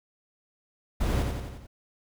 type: noise with echo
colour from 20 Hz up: brown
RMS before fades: -26 dBFS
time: 1-1.23 s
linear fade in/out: 10 ms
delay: 88 ms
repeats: 5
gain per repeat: -4 dB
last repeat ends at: 1.67 s
effects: none